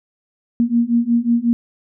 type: beating tone pair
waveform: sine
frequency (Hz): 232.7 / 238.2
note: A#3 / A#3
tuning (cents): -3 / +38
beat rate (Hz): 5.5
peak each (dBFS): -17 / -16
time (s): 0.6-1.53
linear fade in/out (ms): 0
effects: none